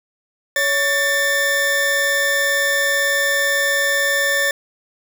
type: tone pair together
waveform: 40% pulse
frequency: 561 / 1781.1 Hz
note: C#5 / A6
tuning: +21 / +21 cents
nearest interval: octave + minor sixth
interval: 2000 cents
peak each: -21 / -16 dBFS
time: 0.56-4.51 s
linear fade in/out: 2 ms
effects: none